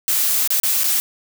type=noise with dropouts; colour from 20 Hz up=blue; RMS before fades=-18 dBFS; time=0.08-1 s; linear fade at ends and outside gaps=0 ms; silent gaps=0.475-0.504 / 0.6-0.633 / 0.835-0.842 s; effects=none